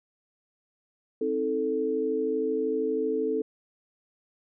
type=chord; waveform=sine; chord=A diminished; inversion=first; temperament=just; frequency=264 / 316.8 / 440 Hz; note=C4 / Eb4 / A4; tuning=+16 / +31 / 0 cents; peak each=-32 / -32 / -26 dBFS; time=1.21-3.42 s; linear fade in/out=5 ms; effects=none